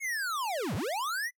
square linear two-way sweep, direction down then up, 2217 to 81 to 2033 Hz, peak -31 dBFS, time 0-1.31 s, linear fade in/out 50 ms, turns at 0.75 s, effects noise-tail reverb RT60 0.1 s tail -25 dB re dry

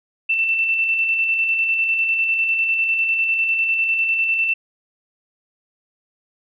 sine tone with tremolo, 2674 Hz, E7, 24 cents sharp, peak -15 dBFS, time 0.29-4.54 s, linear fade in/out 10 ms, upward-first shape square, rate 10 Hz, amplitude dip 30%, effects none

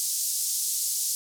pink band-pass noise, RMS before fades -28 dBFS, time 0-1.15 s, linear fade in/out 0 ms, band 5600 to 13000 Hz, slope 24 dB/octave, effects none

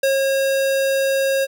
square tone with ADSR envelope, 542 Hz, C#5, 39 cents flat, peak -15 dBFS, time 0.03-1.47 s, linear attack 5 ms, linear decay 150 ms, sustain -2 dB, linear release 36 ms, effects none

